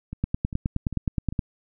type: two click trains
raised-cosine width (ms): 5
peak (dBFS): -20 / -11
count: 4 / 12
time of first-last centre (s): 0.13-1.325 / 0.24-1.392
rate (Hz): 2.51 / 9.55
effects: none